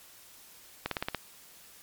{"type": "slowing click train", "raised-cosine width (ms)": 0.3, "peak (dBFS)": -14, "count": 6, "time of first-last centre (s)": [0.86, 1.147], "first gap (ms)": 53, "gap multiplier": 1.04, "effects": ["white hiss -54 dBFS RMS until 1.82 s", "MP3 96 kbps"]}